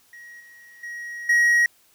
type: tone with level steps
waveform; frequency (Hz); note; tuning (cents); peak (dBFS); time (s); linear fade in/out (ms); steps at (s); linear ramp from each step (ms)
triangle; 1897; A#6; +30; -39 / -44 / -30 / -13; 0.13-1.66; 2; 0.4 / 0.83 / 1.29; 5
effects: white hiss -59 dBFS RMS until 1.94 s